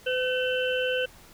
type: harmonic tone with a mistuned harmonic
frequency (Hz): 508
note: B4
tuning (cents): +49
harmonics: 1 / 3 / 5 / 6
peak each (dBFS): -26 / -31 / -33 / -33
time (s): 0.06-1.06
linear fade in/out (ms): 10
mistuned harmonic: 5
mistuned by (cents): +99
effects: pink hiss -52 dBFS RMS until 1.33 s